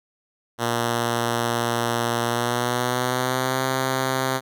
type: tone with pitch glide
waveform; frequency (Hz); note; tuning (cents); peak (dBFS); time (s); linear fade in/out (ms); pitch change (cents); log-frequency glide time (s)
5% pulse; 118.2 to 131.15; A#2 to C3; +24 to +4; -10; 0.58-4.41; 50; +180; 2.25-3.63
effects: none